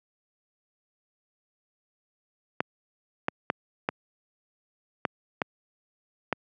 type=clicks; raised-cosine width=0.5 ms; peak=-9 dBFS; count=7; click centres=2.605 / 3.284 / 3.501 / 3.889 / 5.052 / 5.418 / 6.327 s; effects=high-pass 150 Hz 12 dB/octave